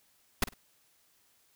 pink noise with echo, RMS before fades -24 dBFS, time 0.42-0.44 s, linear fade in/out 5 ms, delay 50 ms, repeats 2, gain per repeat -14 dB, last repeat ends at 0.54 s, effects white hiss -68 dBFS RMS until 1.55 s

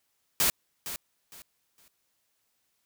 white noise with echo, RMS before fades -24 dBFS, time 0.4-0.5 s, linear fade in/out 0 ms, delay 460 ms, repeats 3, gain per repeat -12 dB, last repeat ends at 1.88 s, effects white hiss -75 dBFS RMS until 2.85 s

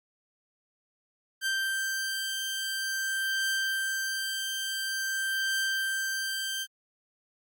sawtooth beating tone pair, 1568 / 1568.48 Hz, G6 / G6, 0 / +1 cents, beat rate 0.48 Hz, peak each -26 / -33 dBFS, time 1.41-6.67 s, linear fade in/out 50 ms, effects Opus 48 kbps

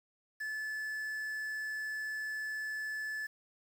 triangle tone with quantisation, 1733 Hz, A6, 27 cents flat, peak -34 dBFS, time 0.4-3.27 s, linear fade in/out 10 ms, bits 9, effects none

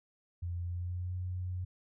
sine tone with pitch glide, 87.1 to 90.85 Hz, F2 to F#2, -4 to -31 cents, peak -34 dBFS, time 0.42-1.65 s, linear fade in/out 10 ms, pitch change +73 cents, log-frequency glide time 0.62-1.15 s, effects none

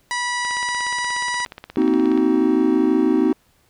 harmonic tone, 976 Hz, B5, 21 cents flat, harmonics 1 / 2 / 3 / 4 / 5 / 6 / 7 / 8 / 9, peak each -25 / -24 / -36 / -33 / -33 / -36 / -40 / -45 / -35 dBFS, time 0.11-1.45 s, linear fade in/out 0 ms
click train, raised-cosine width 0.3 ms, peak -18 dBFS, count 30, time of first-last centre 0.45-2.176 s, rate 16.8 Hz
triangle chord, C half-diminished seventh, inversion third, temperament just, 235.5 / 261.6 / 314 / 376.7 Hz, Bb3 / C4 / Eb4 / Gb4, +18 / 0 / +16 / +31 cents, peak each -22 / -17 / -16 / -19 dBFS, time 1.77-3.33 s, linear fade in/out 2 ms
effects pink hiss -60 dBFS RMS until 3.69 s

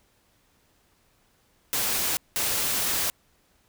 white noise bursts at uneven times, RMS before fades -26 dBFS, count 2, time 1.73-2.17 / 2.36-3.1 s, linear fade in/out 0 ms, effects pink hiss -65 dBFS RMS until 3.68 s

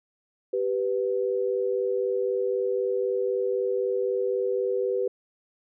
sine tone pair together, 390 / 493.9 Hz, G4 / B4, -9 / 0 cents, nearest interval major third, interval 409 cents, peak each -26 dBFS, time 0.53-5.08 s, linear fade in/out 5 ms, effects none

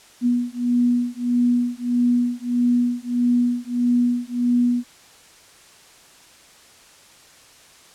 sine beating tone pair, 242.3 / 243.9 Hz, B3 / B3, -33 / -21 cents, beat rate 1.6 Hz, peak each -20 dBFS, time 0.21-4.84 s, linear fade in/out 50 ms, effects white hiss -49 dBFS RMS until 7.94 s + low-pass 9000 Hz 12 dB/octave

